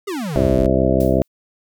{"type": "exponential sweep", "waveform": "square", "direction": "down", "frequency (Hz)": [427.6, 37.22], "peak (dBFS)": -23, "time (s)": [0.07, 0.67], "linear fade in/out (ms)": 10}
{"type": "harmonic tone", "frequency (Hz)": 65.41, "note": "C2", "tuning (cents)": 0, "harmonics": [1, 2, 3, 4, 5, 6, 8, 9, 10], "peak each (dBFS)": [-22, -22, -22, -22, -22, -22, -22, -22, -22], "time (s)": [0.36, 1.22], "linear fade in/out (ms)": 0}
{"type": "noise with exponential decay", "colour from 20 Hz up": "blue", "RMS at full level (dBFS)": -33, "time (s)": [1, 1.28], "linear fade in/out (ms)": 5, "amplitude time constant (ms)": 60}
{"effects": []}